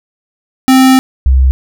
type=tone pair in turn; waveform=square / sine; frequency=261.6 / 65.4 Hz; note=C4 / C2; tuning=0 / 0 cents; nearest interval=2 octaves; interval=2400 cents; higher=first; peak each=-4 dBFS; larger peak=neither; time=0.68-0.99 / 1.26-1.51 s; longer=first; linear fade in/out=0 ms; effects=none